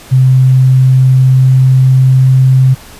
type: tone with pitch glide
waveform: sine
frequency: 130 to 130.9 Hz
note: C3 to C3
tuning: -11 to +1 cents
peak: -3 dBFS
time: 0.11-2.75 s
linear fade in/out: 20 ms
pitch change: +12 cents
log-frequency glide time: 0.45-2.38 s
effects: pink hiss -34 dBFS RMS until 2.99 s + resampled to 32000 Hz

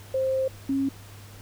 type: tone pair in turn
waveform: sine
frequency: 527 / 272.5 Hz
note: C5 / C#4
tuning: +12 / -29 cents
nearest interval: major seventh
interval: 1141 cents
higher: first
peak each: -22 / -22 dBFS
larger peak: neither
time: 0.14-0.48 / 0.69-0.89 s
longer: first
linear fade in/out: 5 ms
effects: added 101 Hz sine -44 dBFS peak until 1.41 s + pink hiss -49 dBFS RMS until 1.41 s

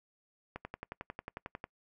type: click train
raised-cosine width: 0.5 ms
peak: -25 dBFS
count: 13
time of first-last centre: 0.56-1.641 s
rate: 11.1 Hz
effects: noise-tail reverb RT60 0.1 s tail -25 dB re dry

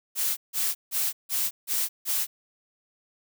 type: noise bursts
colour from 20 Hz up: blue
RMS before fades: -26 dBFS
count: 6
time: 0.15-2.27 s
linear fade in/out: 50 ms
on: 220 ms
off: 160 ms
effects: none

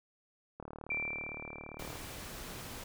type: click train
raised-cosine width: 1 ms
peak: -30 dBFS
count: 52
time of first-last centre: 0.6-1.956 s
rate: 37.6 Hz
type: tone with exponential decay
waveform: sine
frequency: 2349 Hz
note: D7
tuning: in tune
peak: -31 dBFS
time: 0.9-2.51 s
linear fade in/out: 5 ms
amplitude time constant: 350 ms
type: noise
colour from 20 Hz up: pink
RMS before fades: -45 dBFS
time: 1.79-2.84 s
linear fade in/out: 5 ms
effects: none

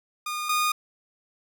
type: tone pair in turn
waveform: sawtooth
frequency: 1220 / 1226.9 Hz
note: D#6 / D#6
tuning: -34 / -25 cents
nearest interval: unison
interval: 9 cents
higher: second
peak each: -25 / -18 dBFS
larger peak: second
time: 0.26-0.49 / 0.49-0.72 s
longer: neither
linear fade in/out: 5 ms
effects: none

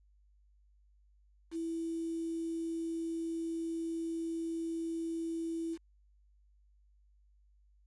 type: tone with quantisation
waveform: sine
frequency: 329.6 Hz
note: E4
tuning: in tune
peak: -34 dBFS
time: 1.51-5.78 s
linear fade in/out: 50 ms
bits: 9
effects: added 50 Hz sine -63 dBFS peak until 7.86 s + resampled to 24000 Hz

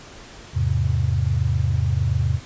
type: chord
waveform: sine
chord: E augmented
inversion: none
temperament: equal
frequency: 82.41 / 103.83 / 130.81 Hz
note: E2 / G#2 / B#2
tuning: 0 / 0 / 0 cents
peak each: -22 dBFS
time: 0.53-2.4 s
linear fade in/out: 50 ms
effects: pink hiss -42 dBFS RMS until 2.45 s + resampled to 16000 Hz

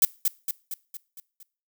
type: noise with echo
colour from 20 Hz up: violet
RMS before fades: -17 dBFS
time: 0.02-0.05 s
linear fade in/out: 2 ms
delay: 230 ms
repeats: 6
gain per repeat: -5 dB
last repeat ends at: 1.43 s
effects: noise-tail reverb RT60 0.4 s tail -22 dB re dry

